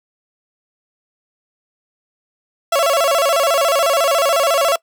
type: tone with vibrato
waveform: 30% pulse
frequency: 611 Hz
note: D#5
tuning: 32 cents flat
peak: -10 dBFS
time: 2.72-4.76 s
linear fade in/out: 5 ms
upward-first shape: square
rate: 14 Hz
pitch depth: 160 cents each way
effects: noise-tail reverb RT60 0.1 s tail -23 dB re dry